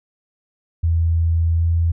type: tone with pitch glide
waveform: sine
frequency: 82.9 to 83.72 Hz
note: E2 to E2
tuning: +10 to +27 cents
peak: -14 dBFS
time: 0.83-1.92 s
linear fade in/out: 10 ms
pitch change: +17 cents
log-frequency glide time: 1.57-1.63 s
effects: none